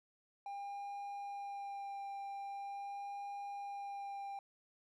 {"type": "tone with vibrato", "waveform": "triangle", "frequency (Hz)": 800, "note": "G5", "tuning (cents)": 35, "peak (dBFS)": -40, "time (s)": [0.46, 4.39], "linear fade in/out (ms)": 2, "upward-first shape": "sine", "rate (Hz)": 0.43, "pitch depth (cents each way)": 12, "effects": []}